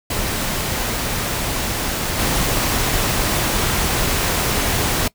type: noise with level steps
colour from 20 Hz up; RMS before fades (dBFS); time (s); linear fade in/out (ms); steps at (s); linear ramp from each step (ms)
pink; -22 / -19; 0.1-5.08; 5; 2.18; 20
effects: noise-tail reverb RT60 0.1 s tail -21 dB re dry